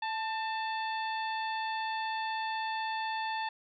harmonic tone with a mistuned harmonic, 880 Hz, A5, in tune, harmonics 1 / 2 / 3 / 4 / 5, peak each -33 / -39 / -43 / -45 / -47 dBFS, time 0.02-3.49 s, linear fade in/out 5 ms, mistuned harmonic 2, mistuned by +35 cents, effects none

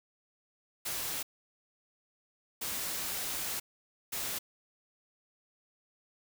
white noise bursts at uneven times, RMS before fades -36 dBFS, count 3, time 0.85-1.23 / 2.61-3.6 / 4.12-4.39 s, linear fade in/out 10 ms, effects none

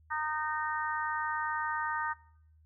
harmonic tone, 307.5 Hz, D#4, 20 cents flat, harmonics 3 / 4 / 5 / 6, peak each -35 / -36 / -37 / -38 dBFS, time 0.1-2.14 s, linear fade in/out 20 ms, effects noise-tail reverb RT60 0.6 s tail -20 dB re dry + added 78 Hz sine -59 dBFS peak until 2.65 s

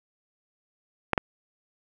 clicks, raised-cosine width 0.5 ms, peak -6 dBFS, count 2, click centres 1.133 / 1.178 s, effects none

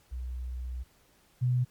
sine tone pair in turn, 62.4 / 124.8 Hz, B1 / B2, +19 / +19 cents, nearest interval octave, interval 1200 cents, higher second, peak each -33 / -23 dBFS, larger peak second, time 0.11-0.84 / 1.41-1.65 s, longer first, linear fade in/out 20 ms, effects pink hiss -64 dBFS RMS until 1.7 s + MP3 96 kbps

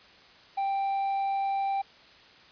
triangle tone, 786 Hz, G5, 4 cents sharp, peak -24 dBFS, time 0.57-1.82 s, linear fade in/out 10 ms, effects white hiss -54 dBFS RMS until 2.51 s + resampled to 11025 Hz

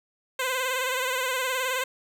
10% pulse tone with vibrato, 514 Hz, C5, 31 cents flat, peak -17 dBFS, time 0.39-1.84 s, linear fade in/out 5 ms, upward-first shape sine, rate 19 Hz, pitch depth 56 cents each way, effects none

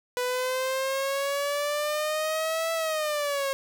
sawtooth exponential two-way sweep, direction up then down, 493.5 to 659.3 to 540 Hz, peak -22 dBFS, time 0.17-3.53 s, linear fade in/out 0 ms, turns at 2.73 s, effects none

